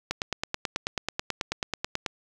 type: click train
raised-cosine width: 0.2 ms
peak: -10 dBFS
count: 19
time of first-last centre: 0.11-2.062 s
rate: 9.22 Hz
effects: 8-bit